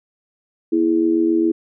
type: tone with amplitude modulation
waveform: sine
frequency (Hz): 329.5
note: E4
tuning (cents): -1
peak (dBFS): -10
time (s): 0.72-1.52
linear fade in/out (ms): 10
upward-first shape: sine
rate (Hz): 87.4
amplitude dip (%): 80
effects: none